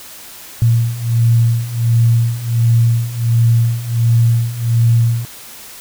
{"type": "beating tone pair", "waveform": "sine", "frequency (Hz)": [115.5, 116.9], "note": ["A#2", "A#2"], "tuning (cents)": [-16, 5], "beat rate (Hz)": 1.4, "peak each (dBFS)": [-15, -12], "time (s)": [0.62, 5.25], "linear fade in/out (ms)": 0, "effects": ["white hiss -35 dBFS RMS until 5.8 s"]}